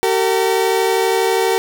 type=tone pair together; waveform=30% pulse; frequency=382.8 / 455.2 Hz; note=G4 / A#4; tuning=-41 / -41 cents; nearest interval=minor third; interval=300 cents; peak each=-14 dBFS; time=0.03-1.58 s; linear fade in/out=0 ms; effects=none